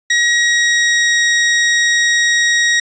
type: tone with pitch glide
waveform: sawtooth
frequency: 1900 to 1889.1 Hz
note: A#6 to A#6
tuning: +33 to +23 cents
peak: -7 dBFS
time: 0.1-2.8 s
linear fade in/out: 5 ms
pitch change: -10 cents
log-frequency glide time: 0.26-1.24 s
effects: resampled to 16000 Hz + 8-bit